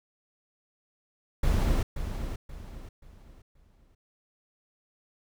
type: noise with echo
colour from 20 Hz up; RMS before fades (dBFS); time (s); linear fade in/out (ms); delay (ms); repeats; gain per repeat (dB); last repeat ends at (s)
brown; -24; 1.43-1.83; 5; 530; 4; -9; 3.95
effects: none